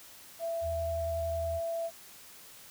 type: tone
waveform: sine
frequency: 667 Hz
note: E5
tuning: 20 cents sharp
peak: -31 dBFS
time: 0.39-1.91 s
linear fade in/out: 50 ms
type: tone with vibrato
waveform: sine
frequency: 81 Hz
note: E2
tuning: 30 cents flat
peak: -36 dBFS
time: 0.61-1.61 s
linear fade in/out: 50 ms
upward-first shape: sine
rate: 11 Hz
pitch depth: 38 cents each way
effects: white hiss -52 dBFS RMS until 2.7 s